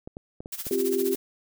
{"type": "clicks", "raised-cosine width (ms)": 2, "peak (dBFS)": -24, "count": 5, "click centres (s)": [0.075, 0.169, 0.405, 0.459, 0.668]}
{"type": "noise with tremolo", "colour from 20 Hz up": "blue", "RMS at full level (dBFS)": -32, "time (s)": [0.52, 1.16], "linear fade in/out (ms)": 5, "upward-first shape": "sine", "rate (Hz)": 15, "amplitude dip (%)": 80}
{"type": "chord", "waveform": "sine", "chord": "C suspended fourth", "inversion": "none", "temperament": "equal", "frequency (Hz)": [261.6, 349.2, 392], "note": ["C4", "F4", "G4"], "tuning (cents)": [0, 0, 0], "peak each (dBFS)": [-30, -29, -24], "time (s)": [0.71, 1.15], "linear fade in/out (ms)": 2}
{"effects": []}